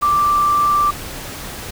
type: tone in noise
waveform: sine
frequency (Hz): 1174.7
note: D6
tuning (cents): 0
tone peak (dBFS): -12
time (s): 0.02-0.91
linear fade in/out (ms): 10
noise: pink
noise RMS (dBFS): -30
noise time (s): 0.01-1.71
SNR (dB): +15
effects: none